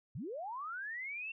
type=linear sweep; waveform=sine; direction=up; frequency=93.7 to 2727 Hz; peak=-39 dBFS; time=0.15-1.32 s; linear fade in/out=5 ms; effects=none